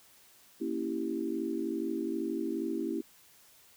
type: chord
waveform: sine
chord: A# diminished seventh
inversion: none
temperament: equal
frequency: 233.1 / 277.2 / 329.6 / 392 Hz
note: A#3 / C#4 / E4 / G4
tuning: 0 / 0 / 0 / 0 cents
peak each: -38 / -37 / -34 / -38 dBFS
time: 0.6-3.02 s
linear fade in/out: 20 ms
effects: white hiss -60 dBFS RMS until 3.76 s